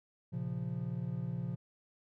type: chord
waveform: triangle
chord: Bb minor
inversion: none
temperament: equal with one note detuned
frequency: 116.54 / 136.13 / 174.61 Hz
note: Bb2 / Db3 / F3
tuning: 0 / -31 / 0 cents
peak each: -38 / -37 / -37 dBFS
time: 0.32-1.56 s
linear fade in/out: 20 ms
effects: none